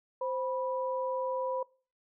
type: tone pair together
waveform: sine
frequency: 521 / 981.8 Hz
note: C5 / B5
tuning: -7 / -10 cents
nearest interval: major seventh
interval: 1097 cents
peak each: -32 / -35 dBFS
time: 0.21-1.63 s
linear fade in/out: 5 ms
effects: noise-tail reverb RT60 0.4 s tail -23 dB re dry